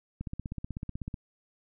click train, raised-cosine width 5 ms, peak -23 dBFS, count 16, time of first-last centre 0.21-1.142 s, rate 16.1 Hz, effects none

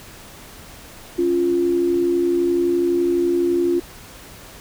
sine tone pair together, 276.6 / 348.5 Hz, C#4 / F4, -4 / -4 cents, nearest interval major third, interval 400 cents, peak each -24 / -16 dBFS, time 1.18-3.8 s, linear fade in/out 10 ms, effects pink hiss -41 dBFS RMS until 4.6 s

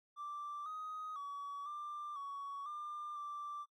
triangle tone with pitch steps, 1174 / 1253 / 1135 / 1186 / 1121 / 1196 / 1174 Hz, D6 / D#6 / C#6 / D6 / C#6 / D6 / D6, -1 / +12 / +41 / +17 / +19 / +31 / -1 cents, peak -39 dBFS, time 0.16-3.66 s, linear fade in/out 50 ms, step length 500 ms, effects noise-tail reverb RT60 0.1 s tail -24 dB re dry + tanh soft clip ceiling -38 dBFS

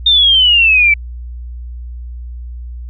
sine exponential sweep, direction down, 3668 to 2293 Hz, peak -6 dBFS, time 0.06-0.94 s, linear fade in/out 5 ms, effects added 60 Hz sine -24 dBFS peak until 2.89 s

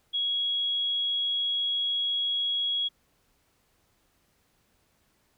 sine tone, 3322 Hz, G#7, in tune, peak -25 dBFS, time 0.13-2.89 s, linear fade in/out 20 ms, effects pink hiss -69 dBFS RMS until 5.37 s

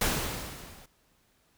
pink noise with level ramp, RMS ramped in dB -25 to -53 dBFS, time 0.01-0.86 s, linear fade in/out 5 ms, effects pink hiss -68 dBFS RMS until 1.57 s

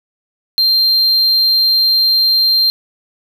triangle tone, 4170 Hz, C8, 7 cents flat, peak -8 dBFS, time 0.58-2.7 s, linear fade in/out 0 ms, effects 8-bit

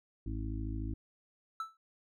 harmonic tone, 53.6 Hz, A1, 45 cents flat, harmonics 1 / 2 / 4 / 5 / 6, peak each -37 / -40 / -49 / -44 / -45 dBFS, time 0.26-0.94 s, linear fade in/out 5 ms
triangle tone with exponential decay, 1318.5 Hz, E6, in tune, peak -30 dBFS, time 1.6-1.77 s, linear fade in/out 2 ms, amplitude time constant 35 ms
effects none

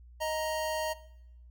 square tone pair together, 625.7 / 932.3 Hz, D#5 / A#5, +10 / 0 cents, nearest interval perfect fifth, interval 690 cents, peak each -33 / -35 dBFS, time 0.2-0.94 s, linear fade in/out 20 ms, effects noise-tail reverb RT60 0.8 s tail -19 dB re dry + added 60 Hz sine -50 dBFS peak until 1.5 s

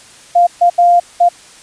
sine tone bursts at uneven times, 698.5 Hz, F5, in tune, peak -5 dBFS, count 4, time 0.35-0.47 / 0.61-0.7 / 0.78-1 / 1.2-1.29 s, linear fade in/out 10 ms, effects white hiss -40 dBFS RMS until 1.62 s + resampled to 22050 Hz

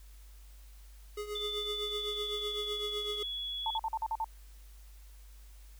square tone with tremolo, 417.2 Hz, G#4, 8 cents sharp, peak -35 dBFS, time 1.17-3.23 s, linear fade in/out 5 ms, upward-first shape triangle, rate 7.9 Hz, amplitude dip 75%
sine tone with pitch glide, 3520 to 3377 Hz, A7 to G#7, 0 to +28 cents, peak -35 dBFS, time 1.35-3.78 s, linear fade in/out 5 ms, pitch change -72 cents, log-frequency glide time 1.48-3.24 s
sine tone bursts, 891 Hz, A5, 22 cents sharp, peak -30 dBFS, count 7, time 3.66-4.244 s, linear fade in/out 2 ms, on 44 ms, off 46 ms
effects added 50 Hz sine -50 dBFS peak until 5.79 s + white hiss -63 dBFS RMS until 5.79 s

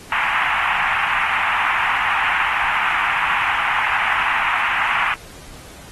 pink band-pass noise, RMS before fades -20 dBFS, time 0.12-5.14 s, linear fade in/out 2 ms, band 830 to 2700 Hz, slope 48 dB/octave, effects pink hiss -41 dBFS RMS until 5.91 s + AAC 32 kbps

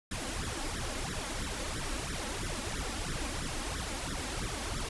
pink noise with flanger, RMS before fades -36 dBFS, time 0.11-4.89 s, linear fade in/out 5 ms, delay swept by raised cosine 0.54 to 3.74 ms, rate 3 Hz, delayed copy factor +0.95, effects resampled to 24000 Hz

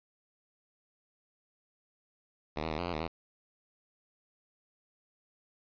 5% pulse tone with pitch steps, 76.3 / 80.8 / 76.7 / 87.3 / 88 / 77.1 / 82.6 Hz, D#2 / E2 / D#2 / F2 / F2 / D#2 / E2, -33 / -34 / -24 / 0 / +14 / -15 / +4 cents, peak -22 dBFS, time 2.56-3.078 s, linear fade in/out 5 ms, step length 74 ms, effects resampled to 11025 Hz

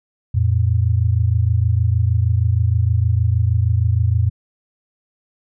sine tone pair together, 87.31 / 113.73 Hz, F2 / A#2, 0 / -42 cents, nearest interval perfect fourth, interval 458 cents, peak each -16 dBFS, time 0.34-4.3 s, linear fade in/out 10 ms, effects none

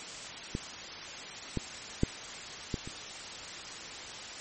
clicks, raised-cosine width 3 ms, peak -19 / -17 / -11 / -18 / -27 dBFS, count 5, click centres 0.551 / 1.573 / 2.034 / 2.742 / 2.875 s, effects white hiss -42 dBFS RMS until 4.4 s + MP3 32 kbps

